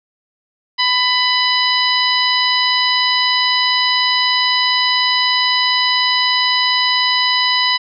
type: harmonic tone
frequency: 997 Hz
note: B5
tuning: 16 cents sharp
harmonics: 1 / 2 / 3 / 4 / 5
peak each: -19 / -19 / -19 / -19 / -19 dBFS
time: 0.78-7.78 s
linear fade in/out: 20 ms
effects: none